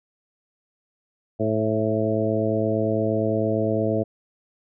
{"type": "harmonic tone with a mistuned harmonic", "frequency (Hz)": 108.7, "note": "A2", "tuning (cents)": -21, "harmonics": [1, 2, 3, 4, 5, 6], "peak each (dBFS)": [-27, -27, -27, -27, -27, -27], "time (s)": [1.39, 4.04], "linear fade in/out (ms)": 20, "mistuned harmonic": 6, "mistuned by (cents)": 17, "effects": []}